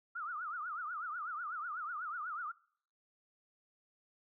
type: tone with vibrato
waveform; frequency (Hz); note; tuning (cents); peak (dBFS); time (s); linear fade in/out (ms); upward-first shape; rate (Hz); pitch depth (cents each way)
sine; 1318.5; E6; 0; -38; 0.15-2.52; 10; triangle; 8.1; 220
effects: noise-tail reverb RT60 0.6 s tail -23 dB re dry